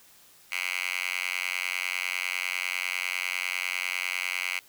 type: tone with high-pass filter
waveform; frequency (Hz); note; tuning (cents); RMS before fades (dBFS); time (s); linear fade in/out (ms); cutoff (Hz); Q
5% pulse; 90; F#2; -47; -31; 0.51-4.6; 20; 2100; 6.2
effects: white hiss -56 dBFS RMS until 4.68 s